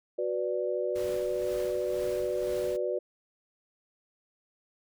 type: chord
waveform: sine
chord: B minor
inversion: second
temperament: equal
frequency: 370 / 493.9 / 587.3 Hz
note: F#4 / B4 / D5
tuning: 0 / 0 / 0 cents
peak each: -32 dBFS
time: 0.18-2.99 s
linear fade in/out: 10 ms
type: noise with tremolo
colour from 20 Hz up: pink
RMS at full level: -44 dBFS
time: 0.95-2.77 s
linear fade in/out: 10 ms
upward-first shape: sine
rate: 2 Hz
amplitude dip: 50%
effects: none